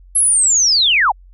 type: linear sweep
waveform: sine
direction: down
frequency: 11175 to 690 Hz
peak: -10 dBFS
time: 0.15-1.12 s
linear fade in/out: 10 ms
effects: added 45 Hz sine -40 dBFS peak until 1.33 s